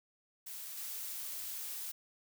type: noise with level steps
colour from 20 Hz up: blue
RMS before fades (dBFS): -45 / -42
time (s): 0.46-1.92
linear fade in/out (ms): 10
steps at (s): 0.77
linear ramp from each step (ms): 10
effects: none